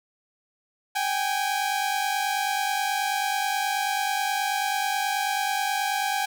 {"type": "tone pair together", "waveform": "sawtooth", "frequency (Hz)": [773.7, 823], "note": ["G5", "G#5"], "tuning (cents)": [-23, -16], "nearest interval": "minor second", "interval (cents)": 107, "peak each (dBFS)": -23, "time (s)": [0.95, 6.26], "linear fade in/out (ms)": 10, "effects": []}